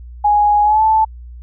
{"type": "tone with pitch glide", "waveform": "sine", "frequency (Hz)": [830.6, 875.9], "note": ["G#5", "A5"], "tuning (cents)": [0, -8], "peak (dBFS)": -9, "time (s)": [0.24, 1.05], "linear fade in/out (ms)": 10, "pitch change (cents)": 92, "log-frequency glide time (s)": [0.63, 0.83], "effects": ["added 60 Hz sine -31 dBFS peak until 1.42 s"]}